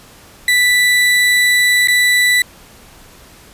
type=tone with dropouts; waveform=35% pulse; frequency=1975.5 Hz; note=B6; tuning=in tune; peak=-8 dBFS; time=0.48-2.42 s; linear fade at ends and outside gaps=2 ms; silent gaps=1.874-1.883 s; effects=pink hiss -42 dBFS RMS until 3.53 s + resampled to 32000 Hz